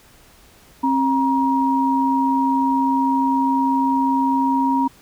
sine tone pair together, 267.5 / 948.3 Hz, C4 / A#5, +38 / +29 cents, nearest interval octave + minor seventh, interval 2191 cents, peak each -18 dBFS, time 0.83-4.88 s, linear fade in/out 10 ms, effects pink hiss -50 dBFS RMS until 5.01 s

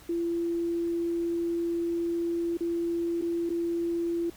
sine tone with dropouts, 339.5 Hz, F4, 49 cents flat, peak -26 dBFS, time 0.09-4.3 s, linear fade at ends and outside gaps 5 ms, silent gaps 2.572-2.606 / 3.214-3.221 / 3.494-3.501 s, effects added 60 Hz sine -57 dBFS peak until 4.36 s + pink hiss -53 dBFS RMS until 4.36 s

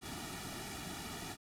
pink noise with comb filter, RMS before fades -44 dBFS, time 0.01-1.37 s, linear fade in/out 50 ms, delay 1.9 ms, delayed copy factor -0.8, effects low-pass 12000 Hz 12 dB/octave

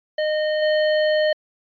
square tone with level steps, 614 Hz, D#5, 23 cents flat, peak -20 / -17 dBFS, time 0.18-1.33 s, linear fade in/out 5 ms, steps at 0.62 s, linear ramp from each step 5 ms, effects resampled to 11025 Hz

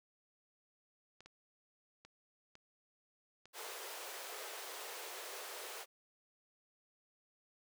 clicks, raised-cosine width 0.2 ms, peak -39 dBFS, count 5, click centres 1.206 / 1.26 / 2.05 / 2.554 / 3.456 s
pink high-pass noise, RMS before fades -47 dBFS, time 3.53-5.86 s, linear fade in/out 50 ms, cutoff 390 Hz, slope 48 dB/octave
effects none

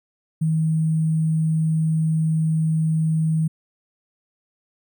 sine tone with sample-and-hold, 159.3 Hz, D#3, 41 cents sharp, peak -17 dBFS, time 0.41-3.48 s, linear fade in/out 10 ms, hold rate 8820 Hz, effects none

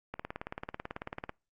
click train, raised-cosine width 0.5 ms, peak -22 dBFS, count 22, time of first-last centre 0.14-1.294 s, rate 18.2 Hz, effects noise-tail reverb RT60 0.3 s tail -26 dB re dry + Opus 48 kbps

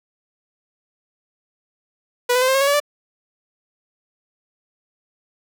sawtooth tone with pitch steps, 490 / 502.6 / 515.6 / 528.8 / 542.4 / 556.4 / 570.7 / 585.4 Hz, B4 / B4 / C5 / C5 / C#5 / C#5 / D5 / D5, -14 / +30 / -26 / +18 / -38 / +6 / -50 / -6 cents, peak -11 dBFS, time 2.29-2.802 s, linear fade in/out 10 ms, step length 64 ms, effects none

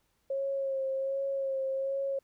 sine tone with vibrato, 541 Hz, C#5, 42 cents flat, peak -29 dBFS, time 0.3-2.19 s, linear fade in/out 5 ms, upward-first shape sine, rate 1.3 Hz, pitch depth 25 cents each way, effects pink hiss -74 dBFS RMS until 2.23 s

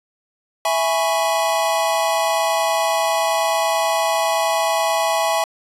square chord, C# minor seventh, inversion first, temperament equal, 659.3 / 830.6 / 987.8 / 1108.7 Hz, E5 / G#5 / B5 / C#6, 0 / 0 / 0 / 0 cents, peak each -21 / -22 / -26 / -26 dBFS, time 0.65-5.44 s, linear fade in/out 2 ms, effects resampled to 32000 Hz

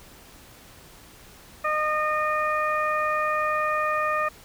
harmonic tone, 612 Hz, D#5, 29 cents flat, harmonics 1 / 2 / 3 / 4, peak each -28 / -24 / -30 / -34 dBFS, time 1.64-4.29 s, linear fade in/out 10 ms, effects pink hiss -49 dBFS RMS until 4.44 s

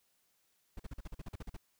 brown noise bursts, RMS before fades -42 dBFS, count 12, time 0.77-1.567 s, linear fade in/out 5 ms, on 27 ms, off 43 ms, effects white hiss -75 dBFS RMS until 1.79 s

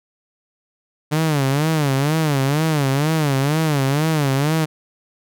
sawtooth tone with vibrato, 146.83 Hz, D3, in tune, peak -12 dBFS, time 1.11-4.66 s, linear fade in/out 20 ms, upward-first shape sine, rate 2.1 Hz, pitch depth 160 cents each way, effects none

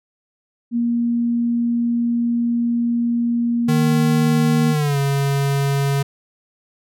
sine tone, 236.2 Hz, A#3, 23 cents sharp, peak -16 dBFS, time 0.71-4.75 s, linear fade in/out 50 ms
square tone with pitch glide, 153.8 to 139.42 Hz, D#3 to C#3, -20 to +10 cents, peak -17 dBFS, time 3.68-6.03 s, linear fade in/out 10 ms, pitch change -170 cents, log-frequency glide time 4.73-4.98 s
effects none

